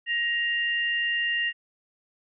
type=tone pair together; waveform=sine; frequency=1882.8 / 2794 Hz; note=A#6 / F7; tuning=+17 / 0 cents; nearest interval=perfect fifth; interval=683 cents; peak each=-25 / -28 dBFS; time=0.06-1.53 s; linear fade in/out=50 ms; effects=none